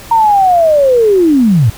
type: linear sweep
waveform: sine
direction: down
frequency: 932.3 to 97.5 Hz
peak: -5 dBFS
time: 0.11-1.7 s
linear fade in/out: 5 ms
effects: pink hiss -32 dBFS RMS until 1.77 s